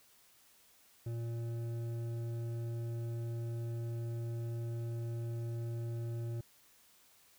sine tone with hard clipping, 116.5 Hz, A#2, 1 cent flat, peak -38 dBFS, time 1.06-6.41 s, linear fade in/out 5 ms, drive 9 dB, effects white hiss -65 dBFS RMS until 7.38 s

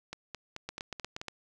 two click trains, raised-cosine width 0.2 ms, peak -20 / -22 dBFS, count 6 / 6, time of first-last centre 0.69-1.283 / 0.13-1.215 s, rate 8.43 / 4.61 Hz, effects none

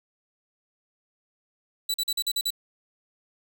sawtooth tone bursts, 3951 Hz, B7, in tune, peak -21 dBFS, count 7, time 1.89-2.505 s, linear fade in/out 5 ms, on 51 ms, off 43 ms, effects none

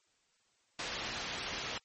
white low-pass noise, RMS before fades -40 dBFS, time 0.79-1.78 s, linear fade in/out 2 ms, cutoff 4200 Hz, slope 12 dB/octave, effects white hiss -73 dBFS RMS until 1.84 s + MP3 32 kbps

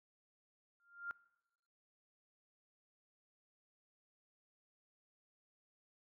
sine tone with exponential growth, 1396.9 Hz, F6, in tune, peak -37 dBFS, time 0.8-1.11 s, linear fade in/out 0 ms, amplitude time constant 66 ms, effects noise-tail reverb RT60 1.0 s tail -22 dB re dry

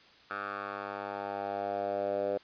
10% pulse tone with band-pass filter sweep, 100 Hz, G2, 35 cents sharp, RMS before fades -35 dBFS, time 0.3-2.38 s, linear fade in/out 10 ms, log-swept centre 1300 to 540 Hz, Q 4.3, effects white hiss -58 dBFS RMS until 2.43 s + resampled to 11025 Hz

